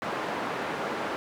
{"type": "band-pass noise", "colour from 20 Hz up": "white", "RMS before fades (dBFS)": -32, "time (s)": [0.02, 1.16], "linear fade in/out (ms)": 0, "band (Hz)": [190, 1200], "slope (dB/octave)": 12, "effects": []}